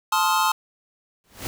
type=chord; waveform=square; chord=F dominant seventh; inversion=first; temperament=just; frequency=873.1 / 1047.7 / 1257.2 / 1396.9 Hz; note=A5 / C6 / Eb6 / F6; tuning=-14 / +2 / +18 / 0 cents; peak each=-23 / -24 / -25 / -29 dBFS; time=0.12-0.52 s; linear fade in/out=5 ms
type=noise with exponential growth; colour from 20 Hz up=pink; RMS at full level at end=-28 dBFS; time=1.24-1.47 s; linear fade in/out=0 ms; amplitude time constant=49 ms
effects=none